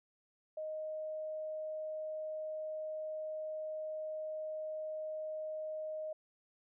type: tone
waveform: sine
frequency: 622.3 Hz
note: D#5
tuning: in tune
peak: -38 dBFS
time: 0.57-6.13 s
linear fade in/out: 5 ms
effects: none